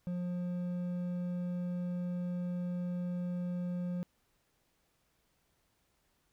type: tone with hard clipping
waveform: triangle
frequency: 177.6 Hz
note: F3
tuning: 29 cents sharp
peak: -35 dBFS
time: 0.07-4.03 s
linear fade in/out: 0 ms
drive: 9 dB
effects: pink hiss -75 dBFS RMS until 6.32 s

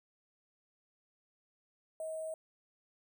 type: tone with sample-and-hold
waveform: sine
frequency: 637 Hz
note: D#5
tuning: 41 cents sharp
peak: -37 dBFS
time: 2-2.34 s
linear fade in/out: 2 ms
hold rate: 8820 Hz
effects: none

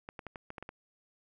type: clicks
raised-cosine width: 0.5 ms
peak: -27 dBFS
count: 8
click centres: 0.089 / 0.192 / 0.267 / 0.358 / 0.504 / 0.582 / 0.626 / 0.691 s
effects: none

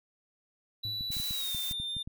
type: tone with pitch glide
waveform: triangle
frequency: 3951 to 3602 Hz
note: B7 to A7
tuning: 0 to +40 cents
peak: -32 dBFS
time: 0.83-2.03 s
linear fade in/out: 10 ms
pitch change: -160 cents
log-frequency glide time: 1.31-1.55 s
type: tone with exponential decay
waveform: triangle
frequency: 106.6 Hz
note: G#2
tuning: 46 cents sharp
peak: -35 dBFS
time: 0.85-1.25 s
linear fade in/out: 0 ms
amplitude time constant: 86 ms
type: clicks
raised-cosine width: 5 ms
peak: -30 dBFS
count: 10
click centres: 1.009 / 1.104 / 1.168 / 1.2 / 1.309 / 1.548 / 1.712 / 1.8 / 1.967 / 2.075 s
type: noise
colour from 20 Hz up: blue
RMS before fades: -38 dBFS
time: 1.11-1.73 s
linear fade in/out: 10 ms
effects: none

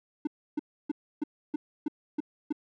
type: tone bursts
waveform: triangle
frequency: 298.6 Hz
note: D4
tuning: 29 cents sharp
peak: -24 dBFS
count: 8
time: 0.25-2.526 s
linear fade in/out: 5 ms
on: 22 ms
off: 300 ms
effects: none

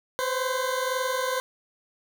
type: tone pair together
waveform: 20% pulse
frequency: 508.1 / 530 Hz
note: B4 / C5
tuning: +49 / +22 cents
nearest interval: minor second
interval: 73 cents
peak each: -22 / -25 dBFS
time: 0.19-1.4 s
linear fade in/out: 0 ms
effects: none

